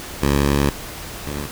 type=tone pair in turn; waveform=10% pulse; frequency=70.7 / 72.69 Hz; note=C#2 / D2; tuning=+35 / -17 cents; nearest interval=unison; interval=48 cents; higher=second; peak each=-7 / -18 dBFS; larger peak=first; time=0.22-0.7 / 1.26-1.46 s; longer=first; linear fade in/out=5 ms; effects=pink hiss -33 dBFS RMS until 1.51 s